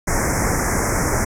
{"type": "band-stop noise", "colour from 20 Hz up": "pink", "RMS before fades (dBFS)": -19, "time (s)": [0.07, 1.25], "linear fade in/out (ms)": 10, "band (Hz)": [2200, 5400], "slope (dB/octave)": 96, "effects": ["low-pass 10000 Hz 12 dB/octave"]}